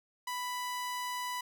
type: tone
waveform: sawtooth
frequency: 990 Hz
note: B5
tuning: 4 cents sharp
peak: -31 dBFS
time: 0.27-1.41 s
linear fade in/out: 5 ms
effects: none